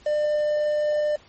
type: tone with quantisation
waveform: triangle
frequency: 599 Hz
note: D5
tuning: 34 cents sharp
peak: -18 dBFS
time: 0.06-1.16 s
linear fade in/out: 5 ms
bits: 7
effects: pink hiss -53 dBFS RMS until 1.28 s + MP3 32 kbps